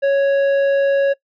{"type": "tone with tanh clipping", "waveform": "sine", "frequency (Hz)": 554.4, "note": "C#5", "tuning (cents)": 0, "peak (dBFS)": -14, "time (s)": [0.02, 1.14], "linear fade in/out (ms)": 20, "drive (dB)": 9, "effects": ["noise-tail reverb RT60 0.1 s tail -22 dB re dry"]}